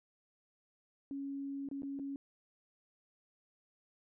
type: tone with dropouts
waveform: sine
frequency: 277.2 Hz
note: C#4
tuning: in tune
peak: -38 dBFS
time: 1.11-2.16 s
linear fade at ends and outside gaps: 1 ms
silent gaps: 1.688-1.713 / 1.821-1.832 / 1.99-1.996 s
effects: none